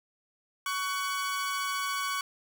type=tone pair together; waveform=sawtooth; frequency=1121.5 / 1500 Hz; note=C#6 / F#6; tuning=+20 / +23 cents; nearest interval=perfect fourth; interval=503 cents; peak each=-27 / -32 dBFS; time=0.66-2.21 s; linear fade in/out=2 ms; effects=none